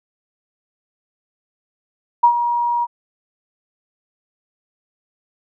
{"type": "tone with ADSR envelope", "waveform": "sine", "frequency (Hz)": 953, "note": "A#5", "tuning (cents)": 38, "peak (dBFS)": -6, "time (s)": [2.23, 2.87], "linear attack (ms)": 10, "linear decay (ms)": 83, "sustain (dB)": -10, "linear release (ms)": 39, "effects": []}